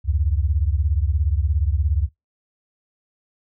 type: beating tone pair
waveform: sine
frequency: 69.3 / 86.3 Hz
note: C#2 / F2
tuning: 0 / -20 cents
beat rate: 17 Hz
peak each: -19 / -21 dBFS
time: 0.04-2.09 s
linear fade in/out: 50 ms
effects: noise-tail reverb RT60 0.2 s tail -24 dB re dry